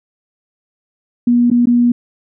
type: tone with dropouts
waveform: sine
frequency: 240.8 Hz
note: B3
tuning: 44 cents flat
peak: -8 dBFS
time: 1.27-1.92 s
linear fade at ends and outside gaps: 5 ms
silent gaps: 1.502-1.513 / 1.657-1.67 s
effects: none